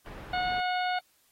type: low-pass noise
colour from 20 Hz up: pink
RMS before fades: -44 dBFS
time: 0.06-0.6 s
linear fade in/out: 0 ms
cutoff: 2200 Hz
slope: 12 dB/octave
type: harmonic tone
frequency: 728 Hz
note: F#5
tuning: 28 cents flat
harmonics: 1 / 2 / 3 / 4 / 5 / 6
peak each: -28 / -34 / -38 / -40 / -42 / -44 dBFS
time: 0.33-0.99 s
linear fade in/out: 5 ms
effects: white hiss -67 dBFS RMS until 1.31 s + AAC 48 kbps